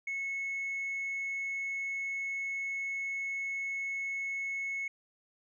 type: tone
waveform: sine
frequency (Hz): 2194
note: C#7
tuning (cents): -18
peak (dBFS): -31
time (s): 0.07-4.88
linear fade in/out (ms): 5
effects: tanh soft clip ceiling -31 dBFS